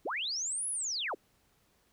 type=linear two-way sweep; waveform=sine; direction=up then down; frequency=204.8 to 10780 to 204.8 Hz; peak=-32 dBFS; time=0.05-1.15 s; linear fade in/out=10 ms; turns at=0.69 s; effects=pink hiss -70 dBFS RMS until 1.92 s